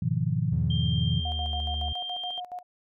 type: chord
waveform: sine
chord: F half-diminished seventh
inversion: first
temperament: equal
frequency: 103.83 / 123.47 / 155.56 / 174.61 Hz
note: Ab2 / Cb3 / Eb3 / F3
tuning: 0 / 0 / 0 / 0 cents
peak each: -31 / -28 / -28 / -31 dBFS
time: 0.02-1.2 s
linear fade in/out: 5 ms
type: tone with pitch glide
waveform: triangle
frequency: 82 to 74.33 Hz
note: E2 to D2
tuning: -9 to +21 cents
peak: -27 dBFS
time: 0.52-1.93 s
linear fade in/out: 5 ms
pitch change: -170 cents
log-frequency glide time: 1.08-1.54 s
type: tone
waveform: sine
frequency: 3175 Hz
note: G7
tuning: 21 cents sharp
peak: -32 dBFS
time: 0.7-2.4 s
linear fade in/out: 5 ms
type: tone with tremolo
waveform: sine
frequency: 721 Hz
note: F#5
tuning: 45 cents flat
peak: -33 dBFS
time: 1.25-2.63 s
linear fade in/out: 5 ms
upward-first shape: square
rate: 7.1 Hz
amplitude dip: 80%
effects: none